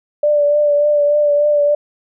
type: tone with vibrato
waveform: sine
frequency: 587.3 Hz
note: D5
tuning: in tune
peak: -10 dBFS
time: 0.23-1.75 s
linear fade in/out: 5 ms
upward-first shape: triangle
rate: 3.4 Hz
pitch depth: 29 cents each way
effects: none